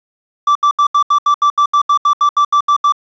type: tone bursts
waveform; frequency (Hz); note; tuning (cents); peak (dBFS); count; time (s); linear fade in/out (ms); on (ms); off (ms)
triangle; 1166; D6; -13; -6; 16; 0.47-2.923; 5; 83; 75
effects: resampled to 16000 Hz + 7-bit